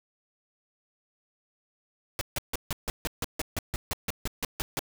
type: noise bursts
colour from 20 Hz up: pink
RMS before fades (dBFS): -30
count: 16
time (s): 2.19-4.792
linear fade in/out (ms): 0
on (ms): 22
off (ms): 150
effects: none